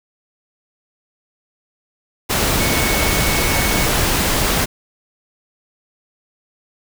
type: tone in noise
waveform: sine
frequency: 2214 Hz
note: C#7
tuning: 3 cents flat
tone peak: -24 dBFS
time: 2.59-3.87 s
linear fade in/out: 20 ms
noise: pink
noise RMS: -17 dBFS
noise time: 2.29-4.66 s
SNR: -10 dB
effects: none